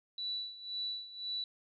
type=tone with tremolo; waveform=sine; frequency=3951 Hz; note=B7; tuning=in tune; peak=-34 dBFS; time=0.18-1.44 s; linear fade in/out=2 ms; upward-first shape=sine; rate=1.9 Hz; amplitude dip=80%; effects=none